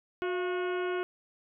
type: harmonic tone with a mistuned harmonic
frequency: 363.2 Hz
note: F#4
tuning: 32 cents flat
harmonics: 1 / 2 / 3 / 4 / 5 / 6 / 7 / 8 / 9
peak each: -30 / -40 / -41 / -39 / -51 / -47 / -48 / -49 / -56 dBFS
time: 0.22-1.03 s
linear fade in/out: 0 ms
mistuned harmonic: 2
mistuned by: -81 cents
effects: none